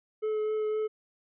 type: tone with vibrato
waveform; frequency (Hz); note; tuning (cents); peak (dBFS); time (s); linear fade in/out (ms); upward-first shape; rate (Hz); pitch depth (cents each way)
triangle; 430.2; A4; -39; -25; 0.22-0.88; 20; triangle; 3.9; 12
effects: resampled to 8000 Hz